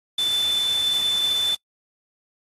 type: tone in noise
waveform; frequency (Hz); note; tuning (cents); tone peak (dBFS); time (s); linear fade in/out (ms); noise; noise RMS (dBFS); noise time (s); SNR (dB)
sine; 3520; A7; 0; -19; 0.18-1.55; 5; white; -33; 0.18-1.55; +11
effects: noise-tail reverb RT60 0.1 s tail -24 dB re dry + AAC 32 kbps